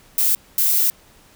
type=noise bursts at uneven times; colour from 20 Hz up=violet; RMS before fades=-17 dBFS; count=2; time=0.18-0.35 / 0.58-0.9 s; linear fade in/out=0 ms; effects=pink hiss -51 dBFS RMS until 1.35 s